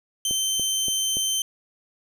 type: tone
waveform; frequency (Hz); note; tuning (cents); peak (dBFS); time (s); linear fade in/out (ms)
20% pulse; 3102; G7; -19; -17; 0.25-1.42; 2
type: click train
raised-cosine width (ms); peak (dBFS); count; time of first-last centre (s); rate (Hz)
2; -22; 4; 0.31-1.17; 3.49
effects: none